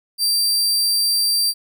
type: tone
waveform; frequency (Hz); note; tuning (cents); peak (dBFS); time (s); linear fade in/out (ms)
sawtooth; 4699; D8; 0; -13; 0.18-1.54; 50
effects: none